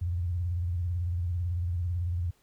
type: tone with vibrato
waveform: sine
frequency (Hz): 87.2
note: F2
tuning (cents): -2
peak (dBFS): -27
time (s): 0.01-2.31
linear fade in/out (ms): 10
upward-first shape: square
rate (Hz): 18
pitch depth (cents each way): 83
effects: pink hiss -67 dBFS RMS until 2.42 s